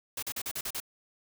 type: noise bursts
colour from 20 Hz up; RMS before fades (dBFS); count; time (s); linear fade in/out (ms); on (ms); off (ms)
white; -35; 7; 0.17-0.802; 5; 56; 40
effects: none